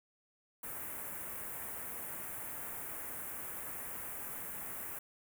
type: band-stop noise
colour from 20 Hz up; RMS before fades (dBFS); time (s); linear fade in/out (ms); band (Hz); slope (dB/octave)
white; -43; 0.63-4.99; 5; 2100 to 9600; 24
effects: none